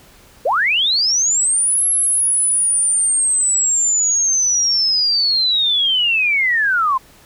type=linear two-way sweep; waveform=sine; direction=up then down; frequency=436.5 to 11175 to 1007 Hz; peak=-13 dBFS; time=0.45-6.98 s; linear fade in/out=10 ms; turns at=1.86 s; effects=pink hiss -47 dBFS RMS until 7.25 s